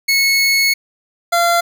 25% pulse tone pair in turn, 2194 / 687.3 Hz, C#7 / F5, -18 / -28 cents, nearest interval octave + minor sixth, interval 2010 cents, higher first, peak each -8 dBFS, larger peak neither, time 0.08-0.74 / 1.32-1.61 s, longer first, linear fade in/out 10 ms, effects none

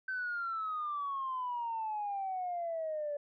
sine exponential sweep, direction down, 1545 to 575 Hz, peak -33 dBFS, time 0.08-3.17 s, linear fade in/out 5 ms, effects tanh soft clip ceiling -29 dBFS

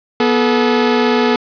sawtooth tone pair together, 244 / 430.9 Hz, B3 / A4, -21 / -36 cents, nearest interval minor seventh, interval 985 cents, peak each -10 dBFS, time 0.2-1.36 s, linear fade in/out 2 ms, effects resampled to 11025 Hz + 7-bit

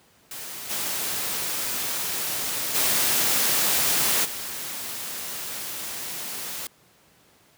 white noise with level steps, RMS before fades -36 / -28 / -22 / -33 dBFS, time 0.31-6.67 s, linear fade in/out 2 ms, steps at 0.69 / 2.74 / 4.24 s, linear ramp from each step 20 ms, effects pink hiss -58 dBFS RMS until 7.57 s + high-pass 100 Hz 12 dB/octave

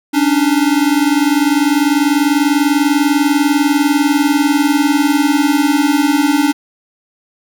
square tone pair together, 280.3 / 300.4 Hz, C#4 / D4, +19 / +39 cents, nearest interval minor second, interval 120 cents, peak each -14 dBFS, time 0.13-6.53 s, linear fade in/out 20 ms, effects none

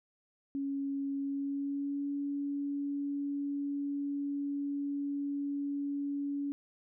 sine tone with pitch glide, 277.2 to 283.5 Hz, C#4 to C#4, 0 to +39 cents, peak -32 dBFS, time 0.55-6.52 s, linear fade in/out 0 ms, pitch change +39 cents, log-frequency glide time 1.17-2.09 s, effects none

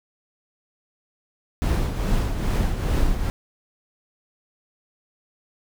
brown noise with tremolo, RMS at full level -19 dBFS, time 1.62-3.3 s, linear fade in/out 0 ms, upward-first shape triangle, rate 2.4 Hz, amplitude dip 60%, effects none

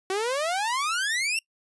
sawtooth exponential sweep, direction up, 370 to 2781 Hz, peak -21 dBFS, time 0.1-1.39 s, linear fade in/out 2 ms, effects noise-tail reverb RT60 0.1 s tail -25 dB re dry + resampled to 24000 Hz

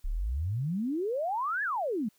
sine exponential two-way sweep, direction up then down, 30.87 to 1760 to 195.2 Hz, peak -28 dBFS, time 0.04-2.09 s, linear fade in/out 10 ms, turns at 1.63 s, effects white hiss -68 dBFS RMS until 2.18 s

